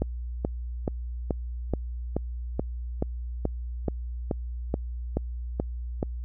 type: click train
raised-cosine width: 2 ms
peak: -12 dBFS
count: 15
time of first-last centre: 0.02-6.029 s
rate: 2.33 Hz
effects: added 60 Hz sine -31 dBFS peak until 6.24 s